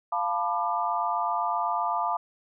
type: chord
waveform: sine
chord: B half-diminished seventh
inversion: second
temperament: equal with one note detuned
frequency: 698.5 / 880 / 987.8 / 1192.4 Hz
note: F5 / A5 / B5 / D6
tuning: 0 / 0 / 0 / +26 cents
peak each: -30 dBFS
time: 0.12-2.17 s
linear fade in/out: 5 ms
effects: none